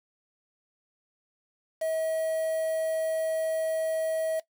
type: tone with quantisation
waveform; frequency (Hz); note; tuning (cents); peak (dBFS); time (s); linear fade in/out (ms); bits
triangle; 641; E5; -49; -24; 1.81-4.4; 10; 7
effects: noise-tail reverb RT60 0.1 s tail -17 dB re dry